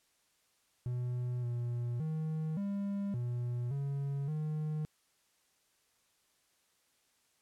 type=tone with pitch steps; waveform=triangle; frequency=123.3 / 120.2 / 157.3 / 200 / 121.4 / 139.7 / 153.7 Hz; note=B2 / B2 / D#3 / G3 / B2 / C#3 / D#3; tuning=-2 / -46 / +19 / +35 / -29 / +14 / -21 cents; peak=-31 dBFS; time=0.86-4.85 s; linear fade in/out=0 ms; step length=570 ms; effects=white hiss -73 dBFS RMS until 7.41 s + low-pass 11000 Hz 12 dB/octave